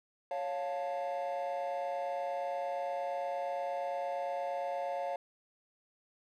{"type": "chord", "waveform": "triangle", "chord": "Db augmented", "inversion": "none", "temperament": "equal with one note detuned", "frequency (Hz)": [554.4, 702.9, 880], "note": ["Db5", "F5", "A5"], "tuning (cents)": [0, 11, 0], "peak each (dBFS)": [-34, -34, -39], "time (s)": [0.31, 5.16], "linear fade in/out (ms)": 2, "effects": ["tanh soft clip ceiling -27 dBFS"]}